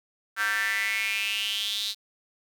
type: tone with high-pass filter sweep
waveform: square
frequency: 104.4 Hz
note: G#2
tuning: 10 cents sharp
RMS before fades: -28 dBFS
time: 0.36-1.95 s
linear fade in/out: 50 ms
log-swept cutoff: 1500 to 4000 Hz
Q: 6.6
effects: 9-bit